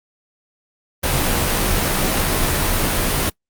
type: noise with comb filter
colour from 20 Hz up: pink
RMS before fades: -18 dBFS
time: 1.03-3.3 s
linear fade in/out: 10 ms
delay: 18 ms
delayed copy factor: -0.65
effects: noise-tail reverb RT60 0.1 s tail -24 dB re dry + Opus 32 kbps